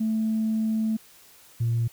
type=tone pair in turn; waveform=sine; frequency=220 / 116.54 Hz; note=A3 / A#2; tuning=0 / 0 cents; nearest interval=major seventh; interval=1100 cents; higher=first; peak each=-21 / -20 dBFS; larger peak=second; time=0-0.97 / 1.6-1.88 s; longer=first; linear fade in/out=10 ms; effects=tanh soft clip ceiling -18 dBFS + white hiss -53 dBFS RMS until 1.92 s